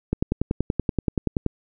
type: click train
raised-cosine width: 3 ms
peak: -8 dBFS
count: 15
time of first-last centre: 0.13-1.463 s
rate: 10.5 Hz
effects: none